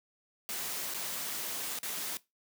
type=noise with dropouts; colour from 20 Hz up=white; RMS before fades=-37 dBFS; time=0.49-2.17 s; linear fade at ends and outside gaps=0 ms; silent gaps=0.938-0.945 / 1.788-1.831 s; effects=noise-tail reverb RT60 0.2 s tail -19 dB re dry + high-pass 150 Hz 12 dB/octave

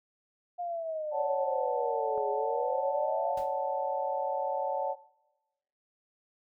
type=exponential two-way sweep; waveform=sine; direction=down then up; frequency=712 to 412.1 to 712 Hz; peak=-32 dBFS; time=0.58-3.35 s; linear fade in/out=20 ms; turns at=2.3 s
type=chord; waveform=sine; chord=D major seventh; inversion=third; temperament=equal with one note detuned; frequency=554.4 / 594.5 / 740 / 880 Hz; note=C#5 / D5 / F#5 / A5; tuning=0 / +21 / 0 / 0 cents; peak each=-33 / -37 / -35 / -33 dBFS; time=1.11-4.96 s; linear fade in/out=50 ms
type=click; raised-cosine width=1 ms; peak=-33 dBFS; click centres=2.178 s
type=noise with exponential decay; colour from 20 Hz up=pink; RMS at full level=-44 dBFS; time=3.37-3.55 s; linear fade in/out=5 ms; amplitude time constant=38 ms
effects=noise-tail reverb RT60 0.9 s tail -18 dB re dry

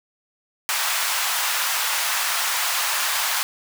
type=high-pass noise; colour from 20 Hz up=pink; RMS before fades=-23 dBFS; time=0.69-3.43 s; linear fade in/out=0 ms; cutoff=880 Hz; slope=24 dB/octave; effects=none

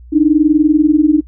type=tone pair together; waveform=sine; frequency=293.7 / 314.1 Hz; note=D4 / D#4; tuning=0 / +16 cents; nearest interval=minor second; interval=116 cents; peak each=-10 dBFS; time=0.12-1.21 s; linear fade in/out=20 ms; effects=noise-tail reverb RT60 0.1 s tail -24 dB re dry + added 60 Hz sine -34 dBFS peak until 1.27 s

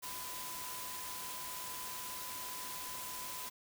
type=tone in noise; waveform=sine; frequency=1005 Hz; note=B5; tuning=30 cents sharp; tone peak=-48 dBFS; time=0.02-3.5 s; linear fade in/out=20 ms; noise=white; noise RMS=-44 dBFS; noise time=0.02-3.5 s; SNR=-7 dB; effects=none

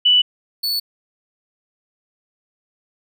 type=tone pair in turn; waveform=sine / 45% pulse; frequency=2967 / 4445 Hz; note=F#7 / C#8; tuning=+4 / +4 cents; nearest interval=perfect fifth; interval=700 cents; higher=second; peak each=-10 / -18 dBFS; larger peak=first; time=0.05-0.22 / 0.63-0.8 s; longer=neither; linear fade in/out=10 ms; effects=none

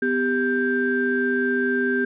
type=tone cluster; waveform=sine; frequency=250.5 / 395.5 / 1576 Hz; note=B3 / G4 / G6; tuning=+25 / +15 / +9 cents; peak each=-23 dBFS; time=0.02-2.05 s; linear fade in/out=5 ms; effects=tanh soft clip ceiling -10 dBFS

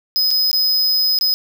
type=tone with dropouts; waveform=square; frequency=5040 Hz; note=D#8; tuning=21 cents sharp; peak=-14 dBFS; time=0.16-1.34 s; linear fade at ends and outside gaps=0 ms; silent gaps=0.306-0.312 / 0.514-0.53 / 1.188-1.211 s; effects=7-bit

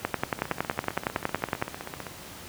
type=two click trains; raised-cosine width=0.5 ms; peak=-9 / -19 dBFS; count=18 / 27; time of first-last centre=0.05-1.624 / 0.39-2.067 s; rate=10.8 / 15.5 Hz; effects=pink hiss -43 dBFS RMS until 2.48 s + high-pass 80 Hz 12 dB/octave

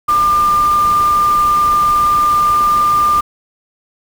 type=tone in noise; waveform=sine; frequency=1198 Hz; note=D6; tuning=34 cents sharp; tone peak=-9 dBFS; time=0.08-3.21 s; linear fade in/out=10 ms; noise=pink; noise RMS=-27 dBFS; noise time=0.08-3.21 s; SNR=+15 dB; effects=none

